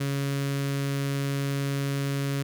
sawtooth tone with notch filter, 139.3 Hz, C#3, 9 cents sharp, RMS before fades -28 dBFS, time 0-2.43 s, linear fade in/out 10 ms, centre 810 Hz, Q 1.3, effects none

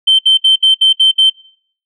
sine tone bursts, 3104 Hz, G7, 18 cents flat, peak -4 dBFS, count 7, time 0.07-1.3 s, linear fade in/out 10 ms, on 120 ms, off 65 ms, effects noise-tail reverb RT60 0.6 s tail -24 dB re dry + tanh soft clip ceiling -2 dBFS

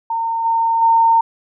sine tone with level steps, 913 Hz, A#5, 36 cents flat, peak -17 / -13 / -9 dBFS, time 0.1-1.21 s, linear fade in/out 5 ms, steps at 0.44 / 0.81 s, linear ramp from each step 20 ms, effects none

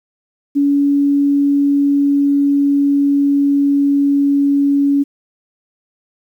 sine tone with pitch glide, 283.4 to 281.8 Hz, C#4 to C#4, +38 to +29 cents, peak -10 dBFS, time 0.55-5.04 s, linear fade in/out 20 ms, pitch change -9 cents, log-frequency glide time 0.76-4.39 s, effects 8-bit

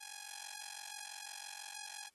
5% pulse ring-modulated tone, 830.6 Hz, G#5, in tune, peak -32 dBFS, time 0-2.09 s, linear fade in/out 20 ms, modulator 23 Hz, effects white hiss -75 dBFS RMS until 2.14 s + AAC 32 kbps

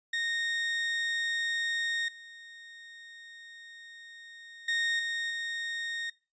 30% pulse tone with level steps, 1853 Hz, A#6, 11 cents flat, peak -26 / -44 / -24 / -28 / -30 dBFS, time 0.13-6.1 s, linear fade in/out 5 ms, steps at 2.08 / 4.68 / 4.99 / 5.3 s, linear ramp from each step 5 ms, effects noise-tail reverb RT60 0.3 s tail -20 dB re dry + resampled to 16000 Hz

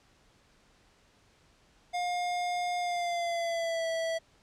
square tone with pitch glide, 711 to 655.8 Hz, F5 to E5, +31 to -9 cents, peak -30 dBFS, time 1.93-4.19 s, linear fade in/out 20 ms, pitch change -140 cents, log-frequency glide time 2.79-3.87 s, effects pink hiss -64 dBFS RMS until 4.42 s + low-pass 7000 Hz 12 dB/octave

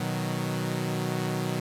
sawtooth chord, B major, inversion none, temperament equal, 123.47 / 155.56 / 185 Hz, B2 / D#3 / F#3, 0 / 0 / 0 cents, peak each -28 dBFS, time 0-1.6 s, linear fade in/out 5 ms, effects resampled to 32000 Hz + 8-bit

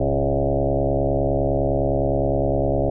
sine tone with frequency modulation, 338.9 Hz, E4, 48 cents sharp, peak -17 dBFS, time 0-2.9 s, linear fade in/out 5 ms, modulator 69.8 Hz, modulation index 4.8, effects none

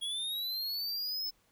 square linear sweep, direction up, 3300 to 5274 Hz, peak -34 dBFS, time 0.01-1.31 s, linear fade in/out 20 ms, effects pink hiss -70 dBFS RMS until 1.51 s

